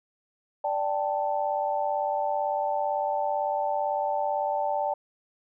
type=chord; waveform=sine; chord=D suspended fourth; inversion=none; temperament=just; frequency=587.3 / 783.1 / 881 Hz; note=D5 / G5 / A5; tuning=0 / -2 / +2 cents; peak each=-29 dBFS; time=0.64-4.94 s; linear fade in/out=5 ms; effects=none